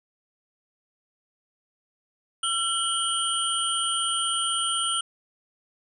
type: tone cluster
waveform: sine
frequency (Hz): 1356 / 2956 / 3192 / 9130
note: E6 / F#7 / G7 / D9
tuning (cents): +49 / -2 / +31 / -50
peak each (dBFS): -29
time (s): 2.43-5.01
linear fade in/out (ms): 5
effects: none